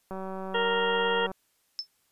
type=click train; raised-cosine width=1 ms; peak=-24 dBFS; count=230; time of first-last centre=0.11-1.315 s; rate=190 Hz
type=harmonic tone; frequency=466.2 Hz; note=A#4; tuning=in tune; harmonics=1 / 2 / 3 / 4 / 6 / 7; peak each=-27 / -30 / -32 / -33 / -35 / -35 dBFS; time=0.54-1.27 s; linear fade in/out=10 ms
type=tone with exponential decay; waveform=sine; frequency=5274 Hz; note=E8; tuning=in tune; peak=-25 dBFS; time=1.79-1.87 s; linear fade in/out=0 ms; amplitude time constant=17 ms
effects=white hiss -70 dBFS RMS until 2.11 s + resampled to 32000 Hz